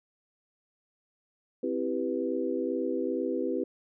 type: chord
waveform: sine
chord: C major seventh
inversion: none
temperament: equal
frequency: 261.6 / 329.6 / 392 / 493.9 Hz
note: C4 / E4 / G4 / B4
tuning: 0 / 0 / 0 / 0 cents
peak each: -33 dBFS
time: 1.63-3.64 s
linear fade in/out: 5 ms
effects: none